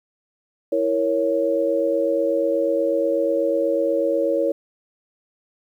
sine chord, A# diminished, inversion second, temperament equal, 329.6 / 466.2 / 554.4 Hz, E4 / A#4 / C#5, 0 / 0 / 0 cents, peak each -24 / -23 / -20 dBFS, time 0.72-4.52 s, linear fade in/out 5 ms, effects 9-bit

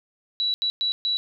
sine tone bursts at uneven times, 3927 Hz, B7, 11 cents flat, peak -21 dBFS, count 4, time 0.4-0.54 / 0.62-0.7 / 0.81-0.92 / 1.05-1.17 s, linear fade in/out 0 ms, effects none

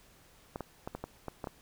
clicks, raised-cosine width 1 ms, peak -23 dBFS, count 8, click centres 0.559 / 0.607 / 0.875 / 0.95 / 1.04 / 1.283 / 1.442 / 1.472 s, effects pink hiss -61 dBFS RMS until 1.61 s

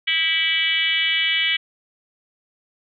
sine tone with frequency modulation, 2637 Hz, E7, in tune, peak -17 dBFS, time 0.07-1.57 s, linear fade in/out 10 ms, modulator 340 Hz, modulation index 2.2, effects none

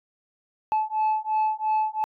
sine beating tone pair, 864 / 866.9 Hz, A5 / A5, -32 / -26 cents, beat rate 2.9 Hz, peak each -23 / -23 dBFS, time 0.72-2.04 s, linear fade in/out 0 ms, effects tanh soft clip ceiling -18 dBFS

